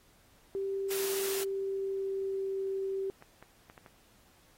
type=tone with pitch glide; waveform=sine; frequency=390.9 to 387.3 Hz; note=G4 to G4; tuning=-5 to -21 cents; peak=-31 dBFS; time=0.55-3.1 s; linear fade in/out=0 ms; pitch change=-16 cents; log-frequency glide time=1.19-2.61 s
type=high-pass noise; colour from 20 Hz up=white; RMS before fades=-37 dBFS; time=0.9-1.44 s; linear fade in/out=10 ms; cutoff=230 Hz; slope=12 dB/octave
type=clicks; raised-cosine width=0.5 ms; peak=-36 dBFS; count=5; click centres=3.224 / 3.426 / 3.699 / 3.778 / 3.862 s
effects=pink hiss -64 dBFS RMS until 4.57 s + AAC 48 kbps